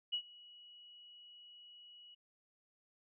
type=tone with ADSR envelope; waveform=sine; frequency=2925 Hz; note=F#7; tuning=21 cents flat; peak=-32 dBFS; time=0.12-2.15 s; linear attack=18 ms; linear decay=79 ms; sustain=-23 dB; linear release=12 ms; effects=none